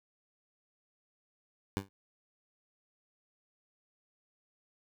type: tone with exponential decay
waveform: 15% pulse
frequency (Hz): 97.9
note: G2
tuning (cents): -2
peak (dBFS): -22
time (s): 1.77-1.89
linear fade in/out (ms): 0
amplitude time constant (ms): 25
effects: none